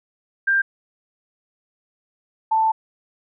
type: tone pair in turn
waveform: sine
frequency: 1588 / 884.1 Hz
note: G6 / A5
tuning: +22 / +8 cents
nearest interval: minor seventh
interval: 1014 cents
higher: first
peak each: -15 dBFS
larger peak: neither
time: 0.47-0.62 / 2.51-2.72 s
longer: second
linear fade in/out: 10 ms
effects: none